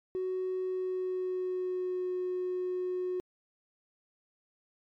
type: tone with pitch glide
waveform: triangle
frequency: 371.5 to 364.7 Hz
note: F#4 to F#4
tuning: +7 to -25 cents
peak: -27 dBFS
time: 0.15-3.2 s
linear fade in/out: 0 ms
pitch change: -32 cents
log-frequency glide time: 0.62-2.11 s
effects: tanh soft clip ceiling -27 dBFS + MP3 96 kbps